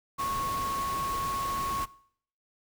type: tone in noise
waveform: sine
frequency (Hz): 1100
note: C#6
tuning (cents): -14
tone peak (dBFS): -29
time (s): 0.18-1.86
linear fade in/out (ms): 20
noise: pink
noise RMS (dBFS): -38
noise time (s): 0.18-1.86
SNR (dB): +6
effects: noise-tail reverb RT60 0.6 s tail -20 dB re dry